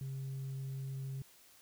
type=tone; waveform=sine; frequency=134.5 Hz; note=C3; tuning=48 cents sharp; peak=-36 dBFS; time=0.01-1.22 s; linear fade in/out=2 ms; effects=tanh soft clip ceiling -37 dBFS + white hiss -62 dBFS RMS until 1.61 s